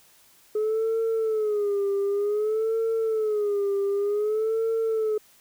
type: tone with vibrato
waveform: sine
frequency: 423.7 Hz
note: G#4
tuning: 35 cents sharp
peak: -20 dBFS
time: 0.55-5.18 s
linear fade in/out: 5 ms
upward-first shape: sine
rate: 0.54 Hz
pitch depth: 110 cents each way
effects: tanh soft clip ceiling -20 dBFS + white hiss -57 dBFS RMS until 5.4 s